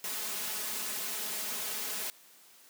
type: noise with comb filter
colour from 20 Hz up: white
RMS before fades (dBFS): -36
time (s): 0.04-2.1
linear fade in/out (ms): 0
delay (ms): 4.7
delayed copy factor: +0.75
effects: white hiss -58 dBFS RMS until 2.69 s + high-pass 200 Hz 12 dB/octave